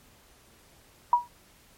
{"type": "tone with exponential decay", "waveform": "sine", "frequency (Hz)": 964, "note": "B5", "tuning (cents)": -42, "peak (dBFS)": -13, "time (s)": [1.13, 1.28], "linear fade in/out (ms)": 2, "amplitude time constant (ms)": 31, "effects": ["pink hiss -58 dBFS RMS until 1.77 s", "MP3 64 kbps"]}